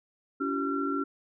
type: tone cluster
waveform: sine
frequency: 281.8 / 337 / 380.9 / 1362 Hz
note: C#4 / E4 / G4 / F6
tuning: +29 / +38 / -50 / -44 cents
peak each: -30 / -38 / -34 / -32 dBFS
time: 0.4-1.04 s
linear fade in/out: 10 ms
effects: none